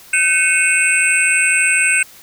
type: tone cluster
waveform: sine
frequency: 1526 / 2192 / 2502 / 2674 / 8150 Hz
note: G6 / C#7 / D#7 / E7 / C9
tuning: -47 / -20 / +9 / +24 / -47 cents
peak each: -18 dBFS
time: 0.13-2.03 s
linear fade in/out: 5 ms
effects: white hiss -42 dBFS RMS until 2.22 s